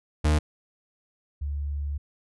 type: tone pair in turn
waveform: 40% pulse / sine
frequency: 76 / 71.94 Hz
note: D#2 / D2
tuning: -40 / -35 cents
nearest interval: minor second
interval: 95 cents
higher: first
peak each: -18 / -27 dBFS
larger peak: first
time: 0.24-0.39 / 1.41-1.98 s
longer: second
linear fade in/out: 10 ms
effects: resampled to 24000 Hz